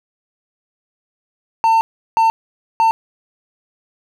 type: tone bursts at uneven times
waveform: triangle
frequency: 901 Hz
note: A5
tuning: 41 cents sharp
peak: -8 dBFS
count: 3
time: 1.64-1.81 / 2.17-2.3 / 2.8-2.91 s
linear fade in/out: 0 ms
effects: none